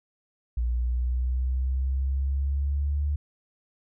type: exponential sweep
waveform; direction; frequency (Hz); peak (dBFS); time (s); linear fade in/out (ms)
sine; up; 59.1 to 73.42; -23; 0.57-3.16; 5
effects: none